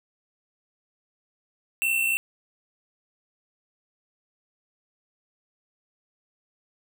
square tone pair together, 2637 / 2700 Hz, E7 / E7, 0 / +41 cents, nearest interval unison, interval 41 cents, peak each -31 / -23 dBFS, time 1.82-2.17 s, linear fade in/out 0 ms, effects none

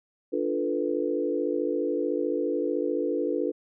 sine chord, B half-diminished seventh, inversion first, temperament equal, 293.7 / 349.2 / 440 / 493.9 Hz, D4 / F4 / A4 / B4, 0 / 0 / 0 / 0 cents, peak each -30 dBFS, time 0.32-3.52 s, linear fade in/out 20 ms, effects none

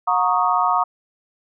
sine chord, D# minor seventh, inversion first, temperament equal with one note detuned, 723.9 / 932.3 / 1108.7 / 1244.5 Hz, F#5 / A#5 / C#6 / D#6, -38 / 0 / 0 / 0 cents, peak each -21 dBFS, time 0.07-0.84 s, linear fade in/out 10 ms, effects none

